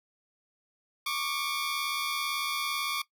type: tone pair together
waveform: 15% pulse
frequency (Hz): 1108.7 / 1186.6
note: C#6 / D6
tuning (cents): 0 / +18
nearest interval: minor second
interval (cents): 118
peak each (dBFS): -26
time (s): 1.06-3.02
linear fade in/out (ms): 5
effects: noise-tail reverb RT60 0.1 s tail -19 dB re dry